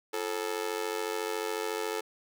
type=tone with amplitude modulation; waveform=sawtooth; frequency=435.4 Hz; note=A4; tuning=18 cents flat; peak=-23 dBFS; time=0.13-2.01 s; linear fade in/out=10 ms; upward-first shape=sine; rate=94 Hz; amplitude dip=95%; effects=none